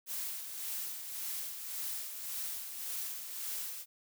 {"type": "noise with tremolo", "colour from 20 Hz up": "blue", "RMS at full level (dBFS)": -38, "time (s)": [0.06, 3.86], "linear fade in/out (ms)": 50, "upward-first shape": "sine", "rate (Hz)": 1.8, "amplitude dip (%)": 50, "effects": []}